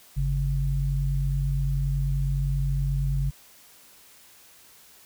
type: tone pair together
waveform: sine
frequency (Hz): 49 / 138.59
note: G1 / C#3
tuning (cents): 0 / 0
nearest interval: octave + tritone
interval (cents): 1800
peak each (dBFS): -25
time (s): 0.16-3.31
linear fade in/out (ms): 20
effects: white hiss -53 dBFS RMS until 5.05 s